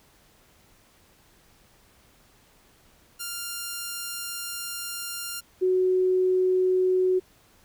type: tone pair in turn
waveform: 5% pulse / sine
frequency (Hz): 1396.9 / 370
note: F6 / F#4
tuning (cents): 0 / 0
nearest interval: octave + major seventh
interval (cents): 2300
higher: first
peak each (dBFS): -20 / -19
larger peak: second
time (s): 3.19-5.41 / 5.61-7.2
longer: first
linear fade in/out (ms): 20
effects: pink hiss -59 dBFS RMS until 7.64 s